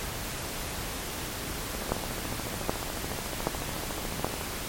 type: two click trains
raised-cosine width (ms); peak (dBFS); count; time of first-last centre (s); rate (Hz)
1; -20 / -10; 38 / 4; 1.75-4.412 / 1.92-4.246; 13.9 / 1.29
effects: pink hiss -35 dBFS RMS until 4.68 s + MP3 64 kbps